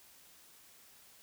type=silence; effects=white hiss -60 dBFS RMS until 1.22 s